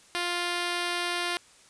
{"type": "tone", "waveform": "5% pulse", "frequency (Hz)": 350.3, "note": "F4", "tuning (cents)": 5, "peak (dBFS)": -16, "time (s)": [0.15, 1.37], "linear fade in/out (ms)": 0, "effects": ["white hiss -56 dBFS RMS until 1.69 s", "resampled to 22050 Hz"]}